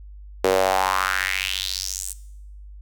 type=tone with high-pass filter sweep; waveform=sawtooth; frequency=94.5 Hz; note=F#2; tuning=37 cents sharp; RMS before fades=-23 dBFS; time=0.44-2.13 s; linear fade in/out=5 ms; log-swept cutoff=430 to 8900 Hz; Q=3.7; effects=noise-tail reverb RT60 0.8 s tail -19 dB re dry + added 50 Hz sine -38 dBFS peak until 2.81 s